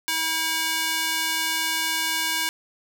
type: tone with high-pass filter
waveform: square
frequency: 322.1 Hz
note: E4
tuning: 40 cents flat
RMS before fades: -25 dBFS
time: 0.08-2.49 s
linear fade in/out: 0 ms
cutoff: 1700 Hz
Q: 0.71
effects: none

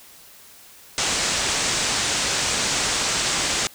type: low-pass noise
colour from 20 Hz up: white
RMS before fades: -23 dBFS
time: 0.98-3.67 s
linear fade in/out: 0 ms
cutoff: 8200 Hz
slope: 48 dB/octave
effects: white hiss -47 dBFS RMS until 3.74 s

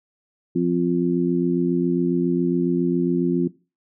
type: harmonic tone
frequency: 87.31 Hz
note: F2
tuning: in tune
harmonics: 2 / 3 / 4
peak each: -22 / -22 / -22 dBFS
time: 0.55-3.48 s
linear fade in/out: 10 ms
effects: noise-tail reverb RT60 0.3 s tail -19 dB re dry

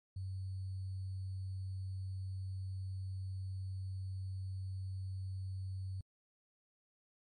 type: tone with sample-and-hold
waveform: sine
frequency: 94.9 Hz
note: F#2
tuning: 44 cents sharp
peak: -39 dBFS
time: 0.16-6.01 s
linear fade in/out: 5 ms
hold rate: 4410 Hz
effects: AAC 32 kbps

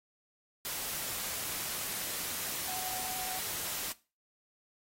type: tone in noise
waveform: sine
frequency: 745 Hz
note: F#5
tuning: 12 cents sharp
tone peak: -42 dBFS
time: 2.68-3.39 s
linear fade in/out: 0 ms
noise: white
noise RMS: -37 dBFS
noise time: 0.65-3.92 s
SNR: -8 dB
effects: noise-tail reverb RT60 0.3 s tail -18 dB re dry + AAC 48 kbps

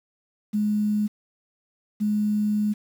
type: tone pair in turn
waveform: sine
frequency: 210 / 210 Hz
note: G#3 / G#3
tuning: +19 / +19 cents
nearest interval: unison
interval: 0 cents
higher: neither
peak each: -20 dBFS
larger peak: neither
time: 0.53-1.08 / 2-2.74 s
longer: second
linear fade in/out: 20 ms
effects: 8-bit

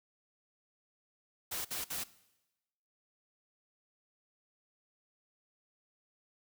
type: noise bursts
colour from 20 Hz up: white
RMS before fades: -38 dBFS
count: 3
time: 1.51-2.04 s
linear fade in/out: 10 ms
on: 140 ms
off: 55 ms
effects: noise-tail reverb RT60 1.0 s tail -19 dB re dry

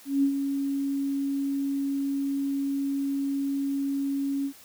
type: tone with ADSR envelope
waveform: sine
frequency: 277.2 Hz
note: C#4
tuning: in tune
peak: -18 dBFS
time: 0.05-4.53 s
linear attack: 180 ms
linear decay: 83 ms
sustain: -7 dB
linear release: 77 ms
effects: white hiss -51 dBFS RMS until 4.64 s + high-pass 80 Hz 12 dB/octave

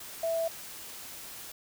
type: tone in noise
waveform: sine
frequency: 659.3 Hz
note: E5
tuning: in tune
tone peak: -27 dBFS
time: 0.23-0.48 s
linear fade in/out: 5 ms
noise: white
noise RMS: -44 dBFS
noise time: 0-1.52 s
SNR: +14 dB
effects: none

